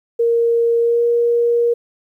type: tone with pitch glide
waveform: sine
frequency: 466.2 to 472.4 Hz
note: A#4 to A#4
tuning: 0 to +23 cents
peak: -12 dBFS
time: 0.19-1.74 s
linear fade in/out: 10 ms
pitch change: +23 cents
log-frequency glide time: 0.79-1.03 s
effects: 9-bit